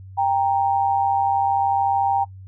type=tone pair together; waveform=sine; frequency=791.7 / 932.3 Hz; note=G5 / A#5; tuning=+17 / 0 cents; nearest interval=minor third; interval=283 cents; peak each=-18 / -22 dBFS; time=0.17-2.25 s; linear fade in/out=20 ms; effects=noise-tail reverb RT60 0.1 s tail -24 dB re dry + added 95 Hz sine -37 dBFS peak until 2.47 s